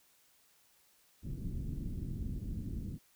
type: low-pass noise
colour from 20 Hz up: pink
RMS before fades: -39 dBFS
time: 1.22-2.99 s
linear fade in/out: 50 ms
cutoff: 260 Hz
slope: 24 dB/octave
effects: white hiss -68 dBFS RMS until 3.15 s